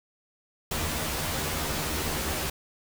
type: noise with comb filter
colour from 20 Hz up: pink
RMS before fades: -30 dBFS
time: 0.71-2.5 s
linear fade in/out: 5 ms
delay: 13 ms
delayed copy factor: +0.95
effects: none